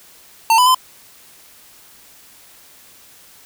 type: tone with pitch steps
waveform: square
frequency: 902 / 997 / 1025 Hz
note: A5 / B5 / C6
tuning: +43 / +16 / -36 cents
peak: -10 dBFS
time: 0.5-0.746 s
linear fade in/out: 2 ms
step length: 82 ms
effects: white hiss -46 dBFS RMS until 3.45 s